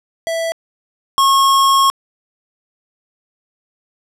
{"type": "tone pair in turn", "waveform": "square", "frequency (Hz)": [659.3, 1089.1], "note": ["E5", "C#6"], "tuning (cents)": [0, -31], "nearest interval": "major sixth", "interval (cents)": 869, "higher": "second", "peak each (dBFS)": [-18, -10], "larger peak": "second", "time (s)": [[0.27, 0.52], [1.18, 1.9]], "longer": "second", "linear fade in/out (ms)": 0, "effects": ["low-pass 12000 Hz 12 dB/octave"]}